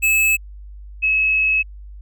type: tone pair in turn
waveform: square / sine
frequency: 2600 / 2578 Hz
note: E7 / E7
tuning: -24 / -39 cents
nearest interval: unison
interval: 15 cents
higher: first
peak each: -14 dBFS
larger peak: neither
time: 0.02-0.37 / 1.02-1.63 s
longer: second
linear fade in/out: 20 ms
effects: added 50 Hz sine -34 dBFS peak until 2.01 s